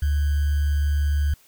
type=tone with sample-and-hold; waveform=sine; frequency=72.8 Hz; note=D2; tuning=15 cents flat; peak=-18 dBFS; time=0.02-1.34 s; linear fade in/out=5 ms; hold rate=1575 Hz; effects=white hiss -56 dBFS RMS until 1.47 s